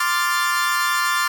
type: chord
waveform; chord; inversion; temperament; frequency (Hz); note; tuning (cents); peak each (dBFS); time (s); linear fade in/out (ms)
40% pulse; D minor seventh; third; equal; 1046.5 / 1174.7 / 1396.9 / 1760; C6 / D6 / F6 / A6; 0 / 0 / 0 / 0; -23; 0-1.28; 5
effects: 7-bit